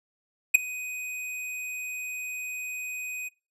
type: tone with ADSR envelope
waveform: square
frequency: 2500 Hz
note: D#7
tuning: 8 cents sharp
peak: -10 dBFS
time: 0.54-3.29 s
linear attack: 12 ms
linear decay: 6 ms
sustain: -24 dB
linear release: 15 ms
effects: noise-tail reverb RT60 0.3 s tail -21 dB re dry + resampled to 32000 Hz